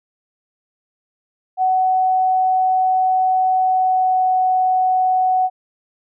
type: tone with pitch glide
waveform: sine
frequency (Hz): 748 to 743.7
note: F#5 to F#5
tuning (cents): +19 to +9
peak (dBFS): -13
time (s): 1.57-5.5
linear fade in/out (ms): 50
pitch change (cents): -10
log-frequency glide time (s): 3.59-4.3
effects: none